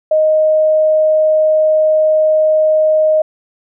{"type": "tone", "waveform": "sine", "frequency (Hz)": 622.3, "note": "D#5", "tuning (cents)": 0, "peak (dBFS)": -8, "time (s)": [0.11, 3.22], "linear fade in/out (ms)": 5, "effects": []}